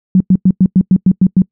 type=tone bursts; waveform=sine; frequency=185.9 Hz; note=F#3; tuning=8 cents sharp; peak=-4 dBFS; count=9; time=0.15-1.42 s; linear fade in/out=2 ms; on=54 ms; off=98 ms; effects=noise-tail reverb RT60 0.1 s tail -26 dB re dry